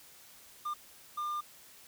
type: tone bursts at uneven times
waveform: triangle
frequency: 1200 Hz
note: D6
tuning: 37 cents sharp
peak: -31 dBFS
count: 2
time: 0.65-0.74 / 1.17-1.41 s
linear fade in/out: 10 ms
effects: white hiss -56 dBFS RMS until 1.87 s